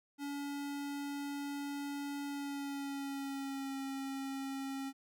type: tone with pitch glide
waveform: square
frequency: 284.3 to 271.1 Hz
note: C#4 to C#4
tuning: +44 to -38 cents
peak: -39 dBFS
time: 0.18-4.93 s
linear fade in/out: 50 ms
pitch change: -82 cents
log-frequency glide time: 2.26-3.78 s
effects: none